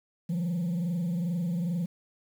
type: tone with frequency modulation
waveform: sine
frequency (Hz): 172.9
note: F3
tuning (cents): -17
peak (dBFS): -24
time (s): 0.29-1.86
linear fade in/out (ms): 10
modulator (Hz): 22.4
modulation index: 0.53
effects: tanh soft clip ceiling -26 dBFS + 9-bit